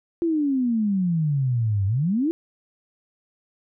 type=exponential two-way sweep; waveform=sine; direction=down then up; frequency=344.6 to 95 to 344.6 Hz; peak=-19 dBFS; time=0.22-2.31 s; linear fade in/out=0 ms; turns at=1.86 s; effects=none